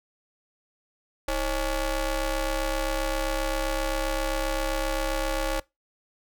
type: ring-modulated tone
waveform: sawtooth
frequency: 287.8 Hz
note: D4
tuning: 35 cents flat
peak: -18 dBFS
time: 1.28-5.6 s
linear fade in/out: 5 ms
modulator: 254 Hz
effects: noise-tail reverb RT60 0.2 s tail -23 dB re dry